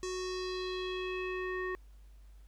square tone with low-pass filter sweep, 369 Hz, F#4, 5 cents flat, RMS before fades -37 dBFS, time 0.03-1.75 s, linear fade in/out 0 ms, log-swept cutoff 6700 to 1700 Hz, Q 3.4, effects added 50 Hz sine -52 dBFS peak until 2.47 s + pink hiss -71 dBFS RMS until 2.47 s

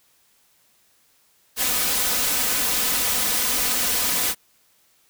white noise with comb filter, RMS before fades -22 dBFS, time 1.56-4.35 s, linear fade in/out 50 ms, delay 4 ms, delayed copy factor +0.6, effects white hiss -61 dBFS RMS until 5.09 s

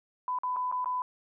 sine tone with dropouts, 1001 Hz, B5, 23 cents sharp, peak -28 dBFS, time 0.28-1.02 s, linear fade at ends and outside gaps 1 ms, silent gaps 0.387-0.434 / 0.562-0.567 / 0.715-0.724 / 0.845-0.858 s, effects none

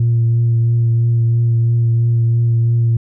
sine tone with vibrato, 116.54 Hz, A#2, in tune, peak -9 dBFS, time 0-2.97 s, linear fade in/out 5 ms, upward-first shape triangle, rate 3 Hz, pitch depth 19 cents each way, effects tanh soft clip ceiling -8 dBFS

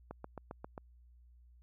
click train, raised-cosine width 1 ms, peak -29 dBFS, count 6, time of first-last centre 0.11-0.778 s, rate 7.48 Hz, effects added 60 Hz sine -58 dBFS peak until 1.62 s

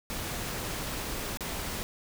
pink noise with dropouts, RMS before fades -35 dBFS, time 0.1-1.83 s, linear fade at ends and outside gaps 0 ms, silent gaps 1.372-1.407 s, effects none

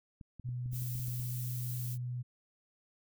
clicks, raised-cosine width 5 ms, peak -36 dBFS, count 10, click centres 0.212 / 0.397 / 0.49 / 0.66 / 0.732 / 0.822 / 0.954 / 0.997 / 1.083 / 1.197 s
sine tone, 123.47 Hz, B2, in tune, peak -35 dBFS, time 0.44-2.23 s, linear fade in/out 20 ms
violet noise, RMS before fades -44 dBFS, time 0.71-1.98 s, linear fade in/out 50 ms
effects none

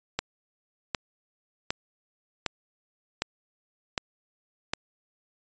click train, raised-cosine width 0.2 ms, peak -9 dBFS, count 7, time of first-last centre 0.19-4.735 s, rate 1.32 Hz, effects resampled to 16000 Hz

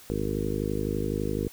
harmonic tone with a mistuned harmonic, 51.91 Hz, G#1, in tune, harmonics 1 / 2 / 3 / 4 / 5 / 6 / 7 / 8 / 9, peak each -35 / -35 / -35 / -35 / -35 / -35 / -35 / -35 / -35 dBFS, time 0.1-1.48 s, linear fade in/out 0 ms, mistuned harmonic 1, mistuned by +55 cents, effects white hiss -50 dBFS RMS until 1.52 s

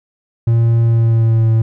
triangle tone with pitch glide, 115.7 to 112.21 Hz, A#2 to A2, -13 to +34 cents, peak -7 dBFS, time 0.47-1.62 s, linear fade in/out 5 ms, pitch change -53 cents, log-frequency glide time 0.84-1.47 s, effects none

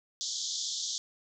white band-pass noise, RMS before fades -35 dBFS, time 0.21-0.98 s, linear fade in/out 0 ms, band 3300 to 7100 Hz, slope 96 dB/octave, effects none

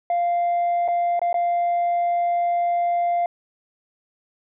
sine tone with dropouts, 696 Hz, F5, 6 cents flat, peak -16 dBFS, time 0.1-3.26 s, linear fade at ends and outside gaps 2 ms, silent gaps 0.879-0.884 / 1.194-1.216 / 1.329-1.342 s, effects tanh soft clip ceiling -17 dBFS

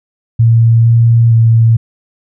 sine tone with pitch steps, 115 / 116.2 / 114.1 Hz, A#2 / A#2 / A#2, -23 / -5 / -37 cents, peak -4 dBFS, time 0.39-1.77 s, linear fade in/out 10 ms, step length 460 ms, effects none

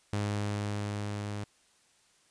sawtooth tone with level ramp, 103.2 Hz, G#2, 10 cents flat, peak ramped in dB -25 to -31 dBFS, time 0.13-1.44 s, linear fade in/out 0 ms, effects white hiss -66 dBFS RMS until 2.3 s + resampled to 22050 Hz

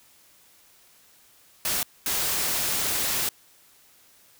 white noise bursts at uneven times, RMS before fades -26 dBFS, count 2, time 1.65-1.83 / 2.06-3.29 s, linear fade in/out 2 ms, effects white hiss -57 dBFS RMS until 4.39 s

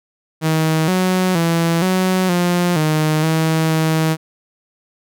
sawtooth tone with pitch steps, 158.7 / 184.7 / 166.9 / 185.9 / 176.3 / 154.9 / 160.1 / 159.2 Hz, D#3 / F#3 / E3 / F#3 / F3 / D#3 / D#3 / D#3, +35 / -3 / +22 / +8 / +17 / -7 / +50 / +40 cents, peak -10 dBFS, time 0.41-4.17 s, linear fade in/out 50 ms, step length 470 ms, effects none

